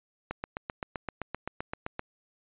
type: click train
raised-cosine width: 0.5 ms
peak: -18 dBFS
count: 14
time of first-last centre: 0.31-1.994 s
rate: 7.72 Hz
effects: resampled to 8000 Hz